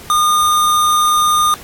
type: tone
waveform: square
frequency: 1218 Hz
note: D#6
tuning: 37 cents flat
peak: -11 dBFS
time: 0.1-1.54 s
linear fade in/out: 0 ms
effects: pink hiss -36 dBFS RMS until 1.63 s + AAC 64 kbps